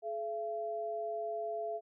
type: tone pair together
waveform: sine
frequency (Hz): 426.8 / 677.5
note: G#4 / E5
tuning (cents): +47 / +47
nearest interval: minor sixth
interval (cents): 800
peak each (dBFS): -40 / -36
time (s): 0.02-1.81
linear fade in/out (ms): 50
effects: none